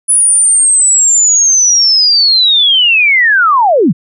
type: linear sweep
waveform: sine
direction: down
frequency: 9956 to 124 Hz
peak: -5 dBFS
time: 0.08-3.93 s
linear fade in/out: 20 ms
effects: none